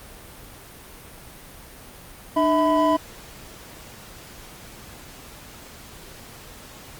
triangle tone cluster, 301.5 / 648 / 1000 Hz, D4 / E5 / B5, +46 / -30 / +21 cents, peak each -19 dBFS, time 2.36-2.97 s, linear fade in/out 10 ms, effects pink hiss -43 dBFS RMS until 6.99 s + Opus 32 kbps

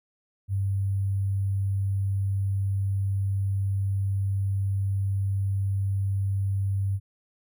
sine tone with sample-and-hold, 98 Hz, G2, in tune, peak -23 dBFS, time 0.48-7 s, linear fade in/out 50 ms, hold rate 11025 Hz, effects none

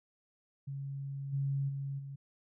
sine tone with level steps, 138.3 Hz, C#3, 4 cents flat, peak -37 / -30 / -35 / -41 dBFS, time 0.67-2.16 s, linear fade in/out 10 ms, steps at 1.32 / 1.68 / 1.98 s, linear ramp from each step 20 ms, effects none

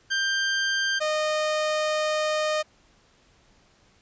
sawtooth tone pair in turn, 1575 / 614.7 Hz, G6 / D#5, +8 / -21 cents, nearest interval octave + major third, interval 1629 cents, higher first, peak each -19 dBFS, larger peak neither, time 0.1-1 / 1-2.63 s, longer second, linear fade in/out 20 ms, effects pink hiss -60 dBFS RMS until 4.01 s + resampled to 16000 Hz

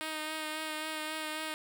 5% pulse tone with vibrato, 311.1 Hz, D#4, in tune, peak -24 dBFS, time 0.01-1.54 s, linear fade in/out 0 ms, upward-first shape sine, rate 3.7 Hz, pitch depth 19 cents each way, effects none

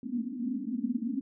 white band-pass noise, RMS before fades -33 dBFS, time 0.03-1.21 s, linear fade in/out 2 ms, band 220 to 270 Hz, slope 96 dB/octave, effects none

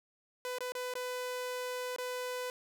sawtooth tone with dropouts, 500 Hz, B4, 21 cents sharp, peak -32 dBFS, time 0.45-2.5 s, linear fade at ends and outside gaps 1 ms, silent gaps 0.585-0.606 / 0.721-0.751 / 0.938-0.953 / 1.962-1.984 s, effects none

